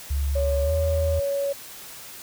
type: tone with pitch glide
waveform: sine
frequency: 70.1 to 80.06 Hz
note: C#2 to D#2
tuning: +20 to +50 cents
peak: -21 dBFS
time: 0.1-1.2 s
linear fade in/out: 10 ms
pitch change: +230 cents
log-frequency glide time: 0.63-0.72 s
type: tone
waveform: sine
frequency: 560 Hz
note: C#5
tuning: 18 cents sharp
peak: -22 dBFS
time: 0.35-1.53 s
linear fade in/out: 10 ms
effects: tanh soft clip ceiling -13 dBFS + white hiss -41 dBFS RMS until 2.22 s

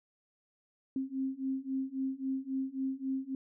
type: beating tone pair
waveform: sine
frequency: 264.1 / 267.8 Hz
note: C4 / C4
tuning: +16 / +40 cents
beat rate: 3.7 Hz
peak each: -36 / -35 dBFS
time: 0.96-3.35 s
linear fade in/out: 2 ms
effects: none

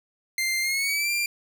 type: tone with pitch glide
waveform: sawtooth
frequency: 2094 to 2378 Hz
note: C7 to D7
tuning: +1 to +21 cents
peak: -20 dBFS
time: 0.38-1.26 s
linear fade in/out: 2 ms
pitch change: +220 cents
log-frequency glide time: 0.61-1.11 s
effects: none

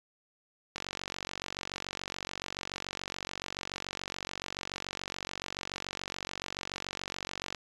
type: click train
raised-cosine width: 0.2 ms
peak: -18 dBFS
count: 320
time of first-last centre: 0.76-7.547 s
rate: 47 Hz
effects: resampled to 24000 Hz

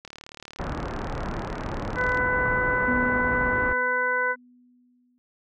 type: click train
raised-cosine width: 0.2 ms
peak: -23 dBFS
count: 80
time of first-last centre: 0.05-2.174 s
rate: 37.2 Hz
type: low-pass noise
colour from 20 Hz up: pink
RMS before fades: -31 dBFS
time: 0.59-3.73 s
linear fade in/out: 5 ms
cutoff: 1600 Hz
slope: 24 dB/octave
type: harmonic tone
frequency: 500 Hz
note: B4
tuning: 21 cents sharp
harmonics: 1 / 2 / 3 / 4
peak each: -29 / -28 / -24 / -31 dBFS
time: 1.95-4.36 s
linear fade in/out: 50 ms
type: tone with exponential decay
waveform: sine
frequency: 246.9 Hz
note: B3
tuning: in tune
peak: -24 dBFS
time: 2.88-5.18 s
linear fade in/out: 0 ms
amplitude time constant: 500 ms
effects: none

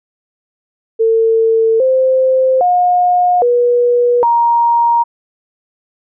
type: tone with pitch steps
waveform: sine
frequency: 449.8 / 521 / 717 / 484.4 / 939 Hz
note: A4 / C5 / F5 / B4 / A#5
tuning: +38 / -7 / +45 / -34 / +12 cents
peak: -8 dBFS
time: 0.99-5.04 s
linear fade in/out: 20 ms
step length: 810 ms
effects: none

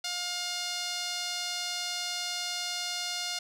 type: tone with band-pass filter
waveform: sawtooth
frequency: 710 Hz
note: F5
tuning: 28 cents sharp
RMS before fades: -34 dBFS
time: 0.04-3.39 s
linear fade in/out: 5 ms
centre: 4700 Hz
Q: 1.6
effects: none

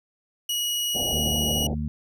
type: tone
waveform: sawtooth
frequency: 2908 Hz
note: F#7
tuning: 31 cents flat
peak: -21 dBFS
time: 0.49-1.67 s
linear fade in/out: 5 ms
type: low-pass noise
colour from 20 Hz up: white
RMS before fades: -32 dBFS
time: 0.94-1.75 s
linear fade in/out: 20 ms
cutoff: 800 Hz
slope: 96 dB/octave
type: harmonic tone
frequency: 75.1 Hz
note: D2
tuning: 39 cents sharp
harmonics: 1 / 2 / 3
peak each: -29 / -31 / -30 dBFS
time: 1.13-1.88 s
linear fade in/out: 0 ms
effects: none

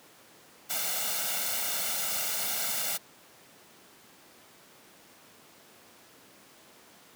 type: noise with comb filter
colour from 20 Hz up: white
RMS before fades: -31 dBFS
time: 0.69-2.98 s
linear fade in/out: 20 ms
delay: 1.4 ms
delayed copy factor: +0.7
effects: pink hiss -55 dBFS RMS until 7.15 s + high-pass 200 Hz 12 dB/octave

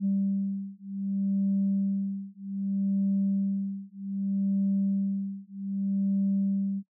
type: beating tone pair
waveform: sine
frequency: 196 / 196.64 Hz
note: G3 / G3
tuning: 0 / +6 cents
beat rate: 0.64 Hz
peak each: -28 dBFS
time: 0-6.83 s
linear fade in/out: 50 ms
effects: noise-tail reverb RT60 0.1 s tail -22 dB re dry + tanh soft clip ceiling -18 dBFS

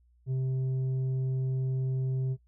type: tone with tanh clipping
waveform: sine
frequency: 130.81 Hz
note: C3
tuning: in tune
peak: -28 dBFS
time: 0.26-2.37 s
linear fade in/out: 50 ms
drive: 5 dB
effects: noise-tail reverb RT60 0.1 s tail -18 dB re dry + added 60 Hz sine -61 dBFS peak until 2.47 s

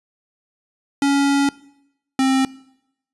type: tone pair in turn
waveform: square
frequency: 280.1 / 265.1 Hz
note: C#4 / C4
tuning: +18 / +23 cents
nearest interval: minor second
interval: 95 cents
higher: first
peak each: -15 dBFS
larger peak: neither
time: 1.02-1.49 / 2.19-2.45 s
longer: first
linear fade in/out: 2 ms
effects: noise-tail reverb RT60 0.8 s tail -21 dB re dry + resampled to 24000 Hz

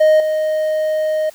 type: tone with level steps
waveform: triangle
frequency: 621 Hz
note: D#5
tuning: 3 cents flat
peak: -6 / -13 dBFS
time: 0-1.3 s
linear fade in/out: 10 ms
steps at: 0.2 s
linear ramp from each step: 2 ms
effects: white hiss -45 dBFS RMS until 1.34 s

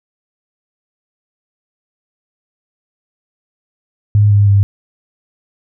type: tone with pitch steps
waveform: sine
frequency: 103.83 / 101.93 / 100.06 Hz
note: G#2 / G#2 / G2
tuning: 0 / -32 / +36 cents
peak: -6 dBFS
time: 4.15-4.63 s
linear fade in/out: 0 ms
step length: 160 ms
effects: none

